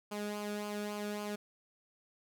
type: tone with flanger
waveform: sawtooth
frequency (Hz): 207.7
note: G#3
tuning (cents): 0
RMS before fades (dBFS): -39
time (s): 0.11-1.36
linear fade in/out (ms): 10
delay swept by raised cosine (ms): 0.52 to 1.03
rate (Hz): 3.6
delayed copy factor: -0.6
effects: none